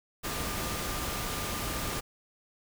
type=tone in noise; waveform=sine; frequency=1200 Hz; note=D6; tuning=37 cents sharp; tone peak=-43 dBFS; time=0.23-2.01 s; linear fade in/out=20 ms; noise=pink; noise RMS=-34 dBFS; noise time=0.23-2.01 s; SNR=-12 dB; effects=none